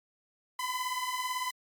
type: beating tone pair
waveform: sawtooth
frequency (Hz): 1000 / 1018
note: B5 / C6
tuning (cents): +21 / -48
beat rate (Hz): 18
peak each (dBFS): -31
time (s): 0.59-1.51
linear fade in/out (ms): 5
effects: Opus 48 kbps